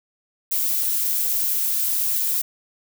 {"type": "noise", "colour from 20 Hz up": "violet", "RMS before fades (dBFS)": -22, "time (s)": [0.51, 2.42], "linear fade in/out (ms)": 10, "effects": []}